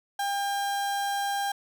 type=tone; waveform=35% pulse; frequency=801 Hz; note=G5; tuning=37 cents sharp; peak=-25 dBFS; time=0.19-1.52 s; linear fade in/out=5 ms; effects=none